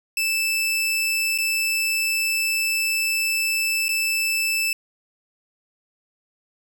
sawtooth tone with dropouts, 2637 Hz, E7, in tune, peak -17 dBFS, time 0.17-4.73 s, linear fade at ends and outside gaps 2 ms, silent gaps 1.378-1.385 / 3.883-3.89 s, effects none

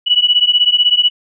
sine beating tone pair, 2936 / 2952 Hz, F#7 / F#7, -14 / -5 cents, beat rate 16 Hz, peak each -12 dBFS, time 0.06-1.1 s, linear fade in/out 20 ms, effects none

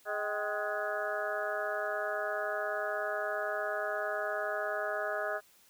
harmonic tone with a mistuned harmonic, 209 Hz, G#3, 11 cents sharp, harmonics 2 / 3 / 4 / 5 / 6 / 7 / 8, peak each -41 / -35 / -42 / -48 / -40 / -39 / -40 dBFS, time 0.05-5.41 s, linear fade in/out 50 ms, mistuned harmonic 4, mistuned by -130 cents, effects white hiss -63 dBFS RMS until 5.69 s

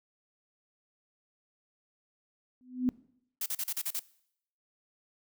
sine tone with exponential growth, 252 Hz, B3, 35 cents sharp, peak -21 dBFS, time 2.61-2.89 s, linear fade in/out 0 ms, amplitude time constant 60 ms
blue noise bursts, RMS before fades -33 dBFS, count 7, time 3.41-3.995 s, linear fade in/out 5 ms, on 51 ms, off 38 ms
effects noise-tail reverb RT60 0.7 s tail -21 dB re dry

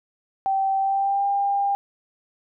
sine tone with pitch glide, 776 to 799.7 Hz, G5 to G5, -18 to +34 cents, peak -19 dBFS, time 0.46-1.75 s, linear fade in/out 0 ms, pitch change +52 cents, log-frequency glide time 0.78-1.26 s, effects none

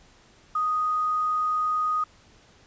sine tone with quantisation, 1244.5 Hz, D#6, in tune, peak -22 dBFS, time 0.55-2.04 s, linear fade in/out 5 ms, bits 8, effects pink hiss -56 dBFS RMS until 2.66 s + resampled to 16000 Hz

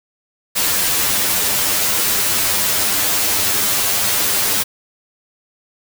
white noise with comb filter, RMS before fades -17 dBFS, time 0.55-4.64 s, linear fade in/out 20 ms, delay 10 ms, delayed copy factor +0.8, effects none

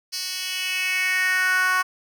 10% pulse tone with high-pass filter sweep, 370 Hz, F#4, in tune, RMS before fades -23 dBFS, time 0.12-1.83 s, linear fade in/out 20 ms, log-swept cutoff 4300 to 1200 Hz, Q 3.8, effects none

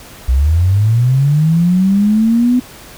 sine linear sweep, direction up, 60 to 252.4 Hz, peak -8 dBFS, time 0.28-2.6 s, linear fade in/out 10 ms, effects pink hiss -36 dBFS RMS until 2.97 s

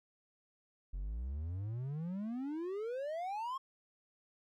triangle exponential sweep, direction up, 43.11 to 1095 Hz, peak -35 dBFS, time 0.93-3.58 s, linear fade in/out 10 ms, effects none

